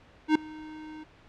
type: tone with ADSR envelope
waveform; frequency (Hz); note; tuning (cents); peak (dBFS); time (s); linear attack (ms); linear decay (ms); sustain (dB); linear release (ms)
square; 309.5; D#4; -9; -17; 0.28-1.04; 73; 3; -24; 12
effects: pink hiss -56 dBFS RMS until 1.28 s + low-pass 3000 Hz 12 dB/octave